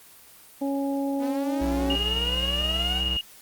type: harmonic tone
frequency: 277 Hz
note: C#4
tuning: 1 cent flat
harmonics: 1 / 2 / 3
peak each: -25 / -31 / -35 dBFS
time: 0.61-1.96 s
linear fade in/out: 10 ms
type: exponential sweep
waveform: sawtooth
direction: up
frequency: 241.6 to 784 Hz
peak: -31 dBFS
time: 1.18-3.03 s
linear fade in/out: 50 ms
type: tone with pitch glide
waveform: square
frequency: 61.1 to 63.77 Hz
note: B1 to C2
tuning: -18 to -44 cents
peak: -29 dBFS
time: 1.61-3.17 s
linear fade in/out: 5 ms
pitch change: +74 cents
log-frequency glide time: 1.86-3.04 s
type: tone with tremolo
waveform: sine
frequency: 2859 Hz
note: F7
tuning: 40 cents sharp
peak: -23 dBFS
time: 1.9-3.21 s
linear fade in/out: 2 ms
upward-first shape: square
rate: 19 Hz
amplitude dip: 40%
effects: white hiss -50 dBFS RMS until 3.41 s + Opus 24 kbps